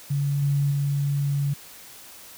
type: tone with level steps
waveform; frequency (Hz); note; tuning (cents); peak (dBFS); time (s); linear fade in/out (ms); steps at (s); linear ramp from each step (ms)
sine; 141.7; C#3; +38; -21 / -19 / -21; 0.1-1.54; 10; 0.42 / 0.71; 5
effects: white hiss -45 dBFS RMS until 2.37 s